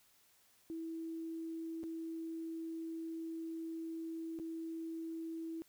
sine tone with dropouts, 326.8 Hz, E4, 15 cents flat, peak -40 dBFS, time 0.7-5.62 s, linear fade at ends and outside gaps 0 ms, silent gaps 1.832-1.838 / 4.389-4.398 s, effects white hiss -69 dBFS RMS until 5.68 s

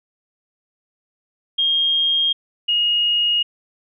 sine tone pair in turn, 3232 / 2870 Hz, G#7 / F7, -48 / +47 cents, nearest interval major second, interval 205 cents, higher first, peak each -15 dBFS, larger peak neither, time 1.58-2.33 / 2.68-3.43 s, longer neither, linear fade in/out 10 ms, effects none

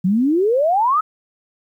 sine exponential sweep, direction up, 174.61 to 1314 Hz, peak -13 dBFS, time 0.04-1.01 s, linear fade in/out 10 ms, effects 9-bit

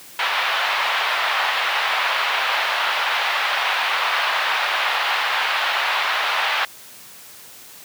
pink band-pass noise, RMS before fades -21 dBFS, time 0.19-6.65 s, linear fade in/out 2 ms, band 790 to 3600 Hz, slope 24 dB/octave, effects white hiss -42 dBFS RMS until 7.84 s + high-pass 100 Hz 12 dB/octave

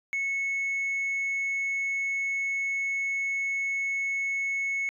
sine tone, 2200 Hz, C#7, 14 cents flat, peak -24 dBFS, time 0.13-4.89 s, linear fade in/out 0 ms, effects tanh soft clip ceiling -25 dBFS

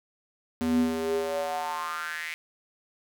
square tone with high-pass filter sweep, 81 Hz, E2, 30 cents flat, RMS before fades -29 dBFS, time 0.61-2.34 s, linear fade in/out 0 ms, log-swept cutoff 190 to 2200 Hz, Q 5.7, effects none

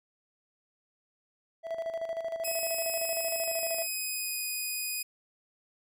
triangle tone with tremolo, 659 Hz, E5, 1 cent flat, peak -28 dBFS, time 1.63-3.87 s, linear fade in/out 50 ms, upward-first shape square, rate 13 Hz, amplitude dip 60%
5% pulse tone with pitch glide, 2558 to 2485 Hz, D#7 to D#7, +47 to -3 cents, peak -23 dBFS, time 2.44-5.03 s, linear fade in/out 10 ms, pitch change -50 cents, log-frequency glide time 3.39-4.45 s
effects none

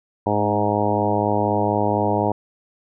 harmonic tone with a mistuned harmonic, 104.1 Hz, G#2, 5 cents sharp, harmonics 1 / 2 / 3 / 4 / 5 / 6 / 7 / 8 / 9, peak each -26 / -26 / -26 / -26 / -26 / -26 / -26 / -26 / -26 dBFS, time 0.26-2.32 s, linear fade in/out 5 ms, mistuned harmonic 2, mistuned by +16 cents, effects none

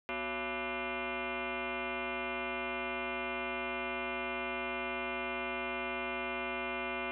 sine tone with frequency modulation, 864 Hz, A5, 32 cents flat, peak -34 dBFS, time 0.09-7.11 s, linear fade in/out 0 ms, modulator 309 Hz, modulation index 6.1, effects none

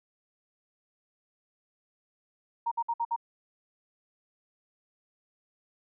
sine tone bursts, 932.3 Hz, A#5, in tune, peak -26 dBFS, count 5, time 2.66-3.163 s, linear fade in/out 10 ms, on 55 ms, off 57 ms, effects none

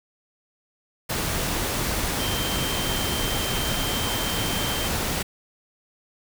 sine tone in noise, 3136 Hz, G7, in tune, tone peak -31 dBFS, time 2.19-4.88 s, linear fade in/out 10 ms, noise pink, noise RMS -26 dBFS, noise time 1.09-5.23 s, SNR -8 dB, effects none

